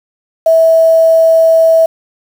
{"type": "tone with quantisation", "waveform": "sine", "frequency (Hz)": 652, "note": "E5", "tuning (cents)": -19, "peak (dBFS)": -4, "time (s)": [0.46, 1.86], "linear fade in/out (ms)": 5, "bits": 5, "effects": []}